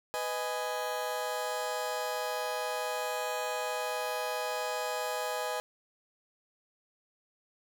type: chord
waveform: 30% pulse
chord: G# minor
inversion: first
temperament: just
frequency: 498.4 / 623 / 830.6 Hz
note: B4 / D#5 / G#5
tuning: +16 / +2 / 0 cents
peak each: -34 dBFS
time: 0.14-5.6 s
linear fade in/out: 0 ms
effects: none